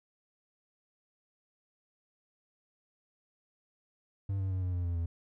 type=tone with pitch steps; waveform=triangle; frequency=98 / 95.54 / 93.14 / 90.81 / 88.53 / 86.31 / 84.14 Hz; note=G2 / G2 / F#2 / F#2 / F2 / F2 / E2; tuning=0 / -44 / +12 / -32 / +24 / -20 / +36 cents; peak=-28 dBFS; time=4.29-5.06 s; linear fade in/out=5 ms; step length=110 ms; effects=none